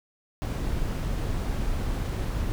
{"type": "noise", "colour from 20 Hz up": "brown", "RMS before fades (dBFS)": -28, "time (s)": [0.42, 2.52], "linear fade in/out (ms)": 0, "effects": []}